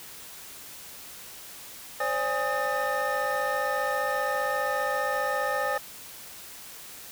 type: tone cluster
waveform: triangle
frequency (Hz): 522 / 577 / 821 / 1251 / 1799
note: C5 / D5 / G#5 / D#6 / A6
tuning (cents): -4 / -31 / -20 / +9 / +38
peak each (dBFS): -29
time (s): 2-5.78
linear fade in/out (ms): 5
effects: tanh soft clip ceiling -18 dBFS + white hiss -44 dBFS RMS until 7.11 s